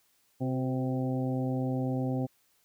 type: harmonic tone with a mistuned harmonic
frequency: 129.8 Hz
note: C3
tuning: 13 cents flat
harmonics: 1 / 2 / 3 / 4 / 5 / 6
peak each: -31 / -31 / -41 / -38 / -44 / -42 dBFS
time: 0.4-2.27 s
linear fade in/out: 20 ms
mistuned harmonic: 3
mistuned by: -37 cents
effects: white hiss -69 dBFS RMS until 2.64 s